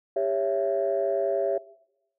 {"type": "chord", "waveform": "sine", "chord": "C# diminished", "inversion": "second", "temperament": "just", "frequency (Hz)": [399.1, 554.4, 665.2], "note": ["G4", "C#5", "E5"], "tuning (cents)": [31, 0, 16], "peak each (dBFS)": [-27, -26, -26], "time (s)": [0.16, 1.58], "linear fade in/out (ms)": 5, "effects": ["noise-tail reverb RT60 0.9 s tail -21 dB re dry", "tanh soft clip ceiling -15 dBFS"]}